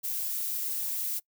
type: noise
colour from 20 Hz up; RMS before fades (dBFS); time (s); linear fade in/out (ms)
violet; -32; 0.03-1.2; 20
effects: noise-tail reverb RT60 0.1 s tail -23 dB re dry